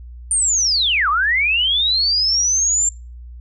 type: linear two-way sweep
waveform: sine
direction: down then up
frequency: 9140 to 1108.7 to 7390 Hz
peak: -14 dBFS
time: 0.31-2.89 s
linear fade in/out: 2 ms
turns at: 1.09 s
effects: noise-tail reverb RT60 0.3 s tail -23 dB re dry + added 60 Hz sine -33 dBFS peak until 3.4 s